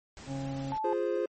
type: noise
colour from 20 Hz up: pink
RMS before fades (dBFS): -47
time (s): 0.17-0.78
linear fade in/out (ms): 0
type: harmonic tone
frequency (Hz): 136.2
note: C#3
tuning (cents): -30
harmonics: 1 / 2 / 4 / 5 / 6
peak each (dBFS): -36 / -36 / -43 / -53 / -46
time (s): 0.26-0.76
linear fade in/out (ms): 50
type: tone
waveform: sine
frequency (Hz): 871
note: A5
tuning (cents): -18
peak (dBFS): -30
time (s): 0.72-0.93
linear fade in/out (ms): 0
type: chord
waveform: triangle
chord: F minor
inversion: none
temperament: equal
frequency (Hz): 349.2 / 415.3 / 523.3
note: F4 / Ab4 / C5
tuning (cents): 0 / 0 / 0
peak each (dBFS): -30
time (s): 0.84-1.26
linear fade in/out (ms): 5
effects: MP3 32 kbps